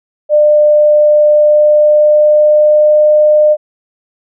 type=tone with pitch glide; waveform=sine; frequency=599 to 604.6 Hz; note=D5 to D#5; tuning=+34 to -50 cents; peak=-4 dBFS; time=0.29-3.57 s; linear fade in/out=50 ms; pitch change=+16 cents; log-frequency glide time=1.3-3.09 s; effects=none